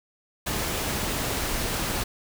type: noise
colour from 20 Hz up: pink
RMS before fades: -28 dBFS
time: 0.46-2.04 s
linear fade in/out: 10 ms
effects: none